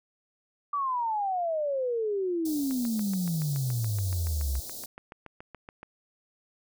sine exponential sweep, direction down, 1174.7 to 63.5 Hz, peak -26 dBFS, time 0.73-4.6 s, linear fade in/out 5 ms
white band-stop noise, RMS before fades -40 dBFS, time 2.45-4.86 s, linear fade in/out 5 ms, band 740 to 3900 Hz, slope 48 dB/octave
click train, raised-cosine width 0.5 ms, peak -28 dBFS, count 23, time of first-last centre 2.71-5.831 s, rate 7.05 Hz
effects none

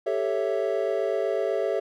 triangle chord, A dominant seventh, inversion third, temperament equal, 392 / 440 / 554.4 / 659.3 Hz, G4 / A4 / C#5 / E5, 0 / 0 / 0 / 0 cents, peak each -27 dBFS, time 0.06-1.8 s, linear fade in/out 10 ms, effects none

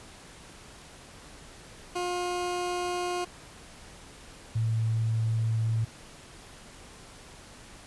20% pulse / sine tone pair in turn, 356.1 / 112.16 Hz, F4 / A2, +34 / +34 cents, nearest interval octave + minor sixth, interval 2000 cents, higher first, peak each -24 dBFS, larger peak neither, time 1.95-3.25 / 4.55-5.85 s, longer neither, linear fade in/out 10 ms, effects pink hiss -49 dBFS RMS until 7.86 s + resampled to 24000 Hz

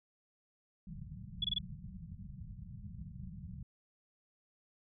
white low-pass noise, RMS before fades -47 dBFS, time 0.87-3.63 s, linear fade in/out 5 ms, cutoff 200 Hz, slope 96 dB/octave
sine tone bursts, 3399 Hz, G#7, 39 cents sharp, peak -30 dBFS, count 4, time 1.42-1.585 s, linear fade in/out 5 ms, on 24 ms, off 23 ms
effects none

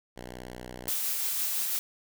5% pulse tone with vibrato, 61.74 Hz, B1, in tune, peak -29 dBFS, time 0.16-0.9 s, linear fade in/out 10 ms, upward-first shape square, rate 17 Hz, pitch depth 53 cents each way
blue noise with tremolo, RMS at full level -29 dBFS, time 0.88-1.79 s, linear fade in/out 0 ms, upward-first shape triangle, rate 6 Hz, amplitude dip 25%
effects none

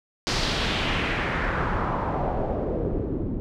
pink noise with low-pass filter sweep, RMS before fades -26 dBFS, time 0.27-3.4 s, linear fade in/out 0 ms, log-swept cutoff 5200 to 270 Hz, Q 2, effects none

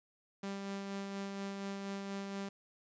sawtooth tone with tremolo, 197.4 Hz, G3, 12 cents sharp, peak -34 dBFS, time 0.43-2.49 s, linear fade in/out 5 ms, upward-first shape sine, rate 4.2 Hz, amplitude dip 30%, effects resampled to 16000 Hz + 11-bit

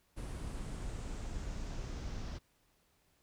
brown noise with low-pass filter sweep, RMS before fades -41 dBFS, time 0.16-2.39 s, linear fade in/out 20 ms, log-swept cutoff 10000 to 5500 Hz, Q 2.5, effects pink hiss -73 dBFS RMS until 3.22 s

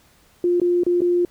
sine tone with dropouts, 351.8 Hz, F4, 13 cents sharp, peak -15 dBFS, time 0.44-1.25 s, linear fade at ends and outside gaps 2 ms, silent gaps 0.6-0.616 / 0.835-0.865 / 1.007-1.017 s, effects pink hiss -56 dBFS RMS until 1.3 s

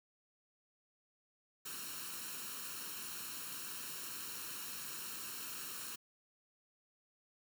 white noise with comb filter, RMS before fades -45 dBFS, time 1.65-5.96 s, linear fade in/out 10 ms, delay 0.72 ms, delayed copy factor +0.65, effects high-pass 150 Hz 12 dB/octave

